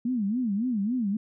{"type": "tone with vibrato", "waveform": "sine", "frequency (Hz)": 224.4, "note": "A3", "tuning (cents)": 34, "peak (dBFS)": -24, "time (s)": [0.05, 1.17], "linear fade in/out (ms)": 5, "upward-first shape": "sine", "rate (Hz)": 3.6, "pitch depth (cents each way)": 240, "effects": []}